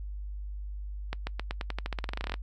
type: accelerating click train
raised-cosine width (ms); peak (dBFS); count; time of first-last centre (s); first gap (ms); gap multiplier
0.3; -17; 20; 1.13-2.341; 140; 0.9
effects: noise-tail reverb RT60 0.1 s tail -24 dB re dry + added 50 Hz sine -35 dBFS peak until 2.42 s